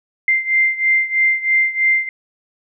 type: beating tone pair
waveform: sine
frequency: 2089 / 2092.1 Hz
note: C7 / C7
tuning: -3 / -1 cents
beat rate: 3.1 Hz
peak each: -15 / -18 dBFS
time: 0.28-2.09 s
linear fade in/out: 2 ms
effects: none